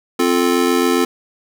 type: chord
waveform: square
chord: F major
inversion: second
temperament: just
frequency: 261.9 / 349.2 / 436.5 Hz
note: C4 / F4 / A4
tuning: +2 / 0 / -14 cents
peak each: -18 / -18 / -20 dBFS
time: 0.19-1.05 s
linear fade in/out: 5 ms
effects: none